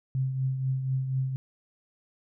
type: tone with tremolo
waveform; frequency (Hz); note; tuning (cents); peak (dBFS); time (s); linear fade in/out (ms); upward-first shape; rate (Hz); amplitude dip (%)
sine; 131.9; C3; +14; -23; 0.15-1.36; 0; triangle; 4.1; 55
effects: none